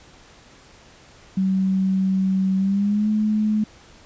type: tone with pitch glide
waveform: sine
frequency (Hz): 190.3 to 213.6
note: F#3 to G#3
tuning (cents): +49 to +49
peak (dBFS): -17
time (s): 1.37-3.64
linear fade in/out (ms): 5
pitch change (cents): +200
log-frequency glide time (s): 2.57-3.08
effects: pink hiss -49 dBFS RMS until 4.05 s + resampled to 16000 Hz